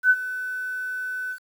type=tone with ADSR envelope; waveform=sine; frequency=1506 Hz; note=F#6; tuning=30 cents sharp; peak=-11 dBFS; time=0.03-1.39 s; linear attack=70 ms; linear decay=49 ms; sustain=-16 dB; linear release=80 ms; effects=8-bit